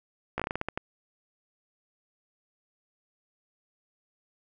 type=slowing click train; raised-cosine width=0.5 ms; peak=-15 dBFS; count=10; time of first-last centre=0.38-0.775 s; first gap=16 ms; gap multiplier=1.24; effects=none